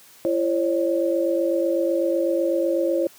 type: tone cluster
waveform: sine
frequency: 338.7 / 541 / 589 Hz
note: E4 / C#5 / D5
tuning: +47 / -42 / +5 cents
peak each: -22 / -22 / -28 dBFS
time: 0.25-3.07 s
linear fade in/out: 0 ms
effects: white hiss -50 dBFS RMS until 3.18 s + high-pass 100 Hz 12 dB/octave